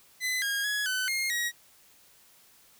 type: tone with pitch steps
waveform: sawtooth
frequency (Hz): 2017 / 1630 / 1680 / 1512 / 2134 / 1901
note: B6 / G#6 / G#6 / F#6 / C7 / A#6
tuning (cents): +36 / -33 / +19 / +37 / +34 / +33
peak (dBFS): -24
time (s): 0.2-1.52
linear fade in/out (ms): 50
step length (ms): 220
effects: white hiss -59 dBFS RMS until 2.79 s